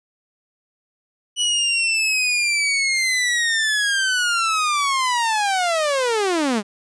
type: linear sweep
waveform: sawtooth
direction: down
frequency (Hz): 2960 to 192.9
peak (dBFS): -14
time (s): 1.36-6.63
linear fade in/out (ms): 50
effects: resampled to 22050 Hz